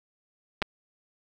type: clicks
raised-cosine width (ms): 0.3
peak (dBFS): -11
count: 2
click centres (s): 0.619 / 0.624
effects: none